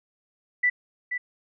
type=tone with echo; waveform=sine; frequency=1975.5 Hz; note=B6; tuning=in tune; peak=-18 dBFS; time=0.63-0.7 s; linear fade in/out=10 ms; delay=480 ms; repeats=1; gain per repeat=-8 dB; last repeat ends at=1.18 s; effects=none